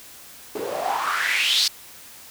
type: noise with band-pass filter sweep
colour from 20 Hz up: white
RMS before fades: -23 dBFS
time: 0.55-1.68 s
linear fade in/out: 5 ms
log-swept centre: 360 to 4700 Hz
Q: 4.8
effects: white hiss -44 dBFS RMS until 2.3 s